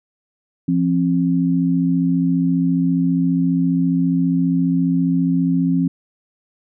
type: tone pair together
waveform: sine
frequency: 171.83 / 266.6 Hz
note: F3 / C4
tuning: -28 / +33 cents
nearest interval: minor sixth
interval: 761 cents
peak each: -17 dBFS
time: 0.68-5.88 s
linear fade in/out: 5 ms
effects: none